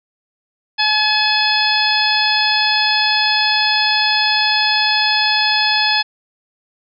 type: harmonic tone with a mistuned harmonic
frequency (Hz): 854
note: G#5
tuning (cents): +48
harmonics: 1 / 2 / 3 / 4 / 5 / 6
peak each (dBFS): -20 / -20 / -20 / -20 / -20 / -20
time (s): 0.78-6.03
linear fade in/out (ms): 20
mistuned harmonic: 6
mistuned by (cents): -21
effects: none